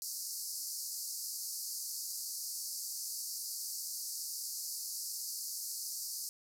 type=band-pass noise; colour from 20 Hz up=pink; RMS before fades=-41 dBFS; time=0.02-6.29 s; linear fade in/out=0 ms; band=4500 to 15000 Hz; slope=96 dB/octave; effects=none